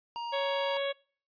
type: tone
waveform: square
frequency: 940 Hz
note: A#5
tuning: 14 cents sharp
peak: -35 dBFS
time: 0.16-0.77 s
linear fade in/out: 0 ms
type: harmonic tone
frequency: 556 Hz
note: C#5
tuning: 5 cents sharp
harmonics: 1 / 2 / 3 / 4 / 5 / 6 / 7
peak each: -30 / -41 / -41 / -41 / -44 / -39 / -46 dBFS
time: 0.32-0.93 s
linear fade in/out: 20 ms
effects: noise-tail reverb RT60 0.5 s tail -26 dB re dry + resampled to 11025 Hz